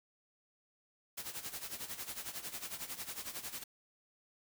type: noise with tremolo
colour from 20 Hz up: white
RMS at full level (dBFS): -41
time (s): 1.17-3.64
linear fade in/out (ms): 10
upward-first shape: sine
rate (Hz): 11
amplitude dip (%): 75
effects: none